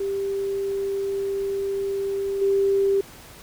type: tone with level steps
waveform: sine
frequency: 393.8 Hz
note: G4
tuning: 8 cents sharp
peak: -23 / -17 dBFS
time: 0-3.01 s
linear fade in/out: 5 ms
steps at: 2.41 s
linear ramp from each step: 10 ms
effects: pink hiss -45 dBFS RMS until 3.42 s